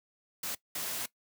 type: noise bursts at uneven times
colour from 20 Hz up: white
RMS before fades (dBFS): -36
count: 2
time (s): 0.43-0.55 / 0.75-1.06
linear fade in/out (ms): 5
effects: noise-tail reverb RT60 0.1 s tail -19 dB re dry + high-pass 100 Hz 12 dB/octave